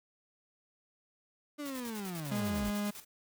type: linear sweep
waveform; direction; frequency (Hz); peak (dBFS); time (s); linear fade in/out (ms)
35% pulse; down; 300.2 to 44.1; -36; 1.58-2.71; 20
type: noise with tremolo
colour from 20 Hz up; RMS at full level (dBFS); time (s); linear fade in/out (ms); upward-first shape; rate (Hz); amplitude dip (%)
white; -46; 1.65-3.05; 10; square; 10; 70
type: tone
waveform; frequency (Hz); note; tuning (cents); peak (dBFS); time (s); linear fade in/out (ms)
45% pulse; 206; G#3; -14; -32; 2.31-2.91; 10
effects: none

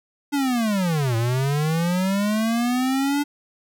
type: linear two-way sweep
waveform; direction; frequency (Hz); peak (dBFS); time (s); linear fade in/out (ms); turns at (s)
square; down then up; 291.9 to 112 to 291.9; -20; 0.32-3.24; 20; 1.16
effects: none

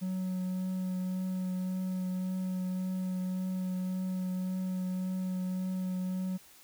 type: tone with vibrato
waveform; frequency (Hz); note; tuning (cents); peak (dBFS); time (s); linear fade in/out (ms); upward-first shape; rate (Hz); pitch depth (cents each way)
triangle; 185; F#3; 0; -29; 0.01-6.38; 20; triangle; 1.8; 13
effects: white hiss -57 dBFS RMS until 6.63 s

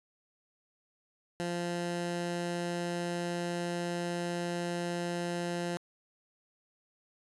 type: tone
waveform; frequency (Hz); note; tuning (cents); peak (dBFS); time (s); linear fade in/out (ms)
15% pulse; 173.7; F3; -9; -26; 1.4-5.77; 0
effects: resampled to 24000 Hz

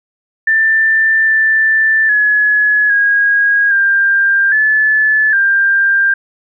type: tone with pitch steps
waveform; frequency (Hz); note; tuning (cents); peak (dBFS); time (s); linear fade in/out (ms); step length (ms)
sine; 1778 / 1768 / 1694 / 1641 / 1593 / 1732 / 1591; A6 / A6 / G#6 / G#6 / G6 / A6 / G6; +18 / +8 / +34 / -21 / +27 / -28 / +25; -8; 0.47-6.14; 5; 810
effects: none

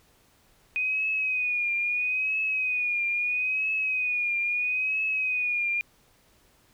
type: tone with vibrato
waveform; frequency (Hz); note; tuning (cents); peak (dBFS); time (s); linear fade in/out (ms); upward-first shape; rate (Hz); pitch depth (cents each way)
sine; 2489; D#7; 0; -24; 0.76-5.81; 0; triangle; 0.76; 72
effects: pink hiss -62 dBFS RMS until 6.73 s

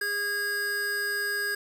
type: tone pair together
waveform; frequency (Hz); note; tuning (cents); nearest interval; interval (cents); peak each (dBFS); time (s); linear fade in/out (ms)
square; 408.6 / 1637; G#4 / G#6; -28 / -25; 2 octaves; 2403; -38 / -28; 0.01-1.55; 5
effects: none

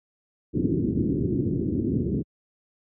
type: low-pass noise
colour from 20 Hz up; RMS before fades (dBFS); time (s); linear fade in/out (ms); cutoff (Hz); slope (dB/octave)
white; -24; 0.53-2.23; 20; 370; 48
effects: high-pass 80 Hz 12 dB/octave

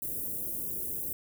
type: band-stop noise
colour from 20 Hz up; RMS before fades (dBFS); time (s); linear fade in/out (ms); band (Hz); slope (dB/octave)
white; -35; 0.02-1.13; 2; 460 to 11000; 24
effects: none

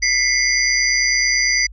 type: tone cluster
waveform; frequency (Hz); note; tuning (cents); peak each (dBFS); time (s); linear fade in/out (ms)
sine; 2000 / 2129 / 4813 / 5940; B6 / C7 / D8 / F#8; +21 / +30 / +42 / +6; -20; 0.02-1.67; 10
effects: added 50 Hz sine -35 dBFS peak until 1.72 s

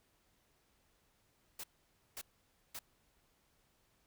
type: noise bursts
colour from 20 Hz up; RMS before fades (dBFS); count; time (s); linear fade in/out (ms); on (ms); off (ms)
white; -45; 3; 1.59-2.791; 5; 47; 530
effects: pink hiss -74 dBFS RMS until 4.06 s

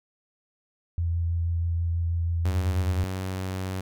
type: tone with vibrato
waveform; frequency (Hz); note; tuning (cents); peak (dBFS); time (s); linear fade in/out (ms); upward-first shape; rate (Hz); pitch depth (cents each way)
sine; 84.5; E2; +43; -23; 0.98-3.04; 0; triangle; 6.2; 17
type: tone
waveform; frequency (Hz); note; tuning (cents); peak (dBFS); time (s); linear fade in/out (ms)
sawtooth; 94; F#2; +28; -25; 2.45-3.81; 5
effects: none

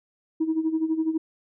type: tone with tremolo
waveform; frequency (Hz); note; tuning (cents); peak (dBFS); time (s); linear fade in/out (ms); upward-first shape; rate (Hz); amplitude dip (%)
sine; 319.5; D#4; +46; -18; 0.4-1.18; 10; sine; 12; 75
effects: tanh soft clip ceiling -16 dBFS

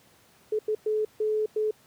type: tone bursts at uneven times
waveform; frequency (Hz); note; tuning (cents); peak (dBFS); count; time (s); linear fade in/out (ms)
sine; 429.7; A4; -41; -23; 5; 0.52-0.59 / 0.68-0.75 / 0.86-1.05 / 1.2-1.46 / 1.56-1.71; 5
effects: pink hiss -59 dBFS RMS until 1.86 s + high-pass 100 Hz 12 dB/octave

